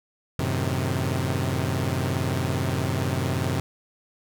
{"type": "chord", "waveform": "sawtooth", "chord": "F# diminished seventh", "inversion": "none", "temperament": "equal", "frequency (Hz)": [92.5, 110, 130.81, 155.56], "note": ["F#2", "A2", "C3", "Eb3"], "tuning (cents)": [0, 0, 0, 0], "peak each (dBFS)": [-24, -28, -23, -28], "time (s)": [0.39, 3.6], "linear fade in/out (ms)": 0, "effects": []}